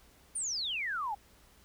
sine exponential sweep, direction down, 9620 to 783 Hz, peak -32 dBFS, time 0.35-1.15 s, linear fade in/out 10 ms, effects added 60 Hz sine -66 dBFS peak until 1.64 s + pink hiss -62 dBFS RMS until 1.64 s

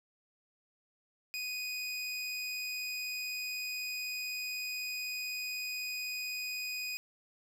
25% pulse tone, 2489 Hz, D#7, in tune, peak -32 dBFS, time 1.34-6.97 s, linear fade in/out 0 ms, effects none

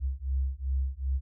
sine beating tone pair, 65.41 / 68.01 Hz, C2 / C#2, 0 / -32 cents, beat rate 2.6 Hz, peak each -30 dBFS, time 0-1.21 s, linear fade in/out 50 ms, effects none

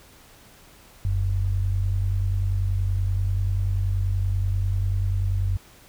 sine tone pair together, 44.64 / 95 Hz, F1 / F#2, +39 / +46 cents, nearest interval octave + minor second, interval 1307 cents, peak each -25 / -22 dBFS, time 1.05-5.57 s, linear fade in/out 0 ms, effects pink hiss -51 dBFS RMS until 5.88 s

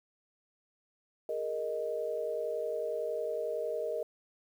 sine chord, Ab suspended second, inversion none, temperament equal, 415.3 / 466.2 / 622.3 Hz, Ab4 / Bb4 / Eb5, 0 / 0 / 0 cents, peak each -40 / -35 / -35 dBFS, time 1.29-4.03 s, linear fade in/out 2 ms, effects 10-bit

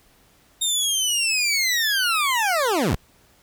20% pulse linear sweep, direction down, 3700 to 35.21 Hz, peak -14 dBFS, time 0.61-2.96 s, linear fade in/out 10 ms, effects pink hiss -57 dBFS RMS until 3.42 s

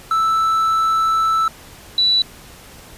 triangle / sine tone pair in turn, 1318.5 / 3951 Hz, E6 / B7, 0 / 0 cents, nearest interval octave + perfect fifth, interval 1900 cents, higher second, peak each -12 dBFS, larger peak neither, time 0.11-1.48 / 1.98-2.22 s, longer first, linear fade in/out 2 ms, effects pink hiss -41 dBFS RMS until 2.97 s + resampled to 32000 Hz

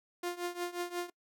sawtooth tone with tremolo, 351.5 Hz, F4, 11 cents sharp, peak -28 dBFS, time 0.23-1.1 s, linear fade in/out 5 ms, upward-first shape triangle, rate 5.6 Hz, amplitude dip 90%, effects noise-tail reverb RT60 0.1 s tail -23 dB re dry

